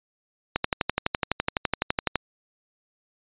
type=click train; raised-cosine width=0.3 ms; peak=-6 dBFS; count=20; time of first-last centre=0.56-2.157 s; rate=11.9 Hz; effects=resampled to 8000 Hz